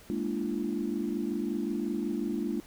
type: chord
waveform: sine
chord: Bb dominant seventh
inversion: third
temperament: equal with one note detuned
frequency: 207.7 / 233.1 / 293.7 / 341.4 Hz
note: Ab3 / Bb3 / D4 / F4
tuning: 0 / 0 / 0 / -39 cents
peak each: -34 dBFS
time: 0.1-2.6 s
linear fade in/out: 0 ms
effects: tanh soft clip ceiling -19 dBFS + pink hiss -54 dBFS RMS until 2.66 s